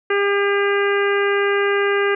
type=harmonic tone; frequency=402.1 Hz; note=G4; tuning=44 cents sharp; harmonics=1 / 2 / 3 / 4 / 5 / 6 / 7; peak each=-17 / -30 / -25 / -23 / -26 / -31 / -32 dBFS; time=0.1-2.15 s; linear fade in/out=5 ms; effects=none